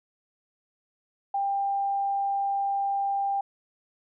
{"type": "tone", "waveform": "sine", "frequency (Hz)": 794, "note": "G5", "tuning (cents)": 22, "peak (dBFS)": -24, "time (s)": [1.34, 3.41], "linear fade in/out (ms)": 5, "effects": []}